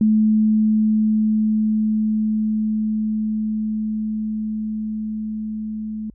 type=tone with level ramp; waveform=sine; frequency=216.1 Hz; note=A3; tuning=31 cents flat; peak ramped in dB=-12 to -25 dBFS; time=0.01-6.1 s; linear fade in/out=2 ms; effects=added 50 Hz sine -46 dBFS peak until 6.14 s